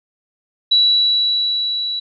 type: tone with level ramp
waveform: sine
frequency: 3926 Hz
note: B7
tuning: 11 cents flat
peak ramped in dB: -9 to -20 dBFS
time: 0.71-2 s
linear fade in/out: 10 ms
effects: none